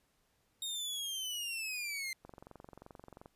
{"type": "linear sweep", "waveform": "sawtooth", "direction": "down", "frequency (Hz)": [3729, 2074], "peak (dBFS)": -34, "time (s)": [0.62, 2.13], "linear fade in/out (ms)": 2}
{"type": "click train", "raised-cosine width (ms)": 1, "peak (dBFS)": -36, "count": 24, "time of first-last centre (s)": [2.25, 3.259], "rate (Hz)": 22.8}
{"effects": ["pink hiss -75 dBFS RMS until 3.35 s", "resampled to 32000 Hz"]}